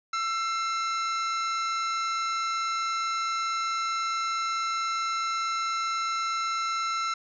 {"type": "tone pair together", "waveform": "45% pulse", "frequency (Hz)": [1335.9, 2118], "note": ["E6", "C7"], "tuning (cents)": [23, 21], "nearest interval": "minor sixth", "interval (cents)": 798, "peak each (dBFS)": [-27, -37], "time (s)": [0.13, 7.14], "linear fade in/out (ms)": 5, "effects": ["resampled to 16000 Hz", "10-bit"]}